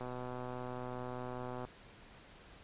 click train, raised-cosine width 1 ms, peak -29 dBFS, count 206, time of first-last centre 0.01-1.65 s, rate 125 Hz, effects pink hiss -57 dBFS RMS until 2.63 s + resampled to 8000 Hz

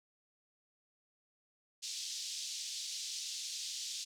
white band-pass noise, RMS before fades -42 dBFS, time 1.82-4.05 s, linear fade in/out 20 ms, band 3400 to 6600 Hz, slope 24 dB/octave, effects none

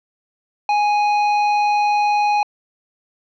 sine tone with hard clipping, 830.6 Hz, G#5, in tune, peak -16 dBFS, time 0.69-2.43 s, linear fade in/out 2 ms, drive 10 dB, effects low-pass 5000 Hz 12 dB/octave

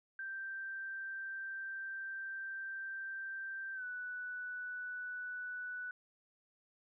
sine tone with pitch glide, 1568 to 1485.1 Hz, G6 to F#6, 0 to +6 cents, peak -40 dBFS, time 0.19-5.91 s, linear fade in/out 2 ms, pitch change -94 cents, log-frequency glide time 3.74-3.84 s, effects none

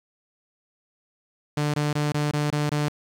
sawtooth tone bursts, 148.2 Hz, D3, 16 cents sharp, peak -18 dBFS, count 7, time 1.57-2.886 s, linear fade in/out 5 ms, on 170 ms, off 21 ms, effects low-pass 9000 Hz 12 dB/octave + 8-bit

